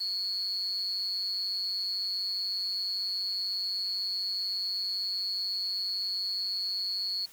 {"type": "tone with amplitude modulation", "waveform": "sine", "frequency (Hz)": 4375, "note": "C#8", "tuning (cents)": -24, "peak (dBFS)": -26, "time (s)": [0, 7.26], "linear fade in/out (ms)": 10, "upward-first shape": "sine", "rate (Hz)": 192, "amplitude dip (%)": 75, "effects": ["white hiss -54 dBFS RMS until 7.32 s"]}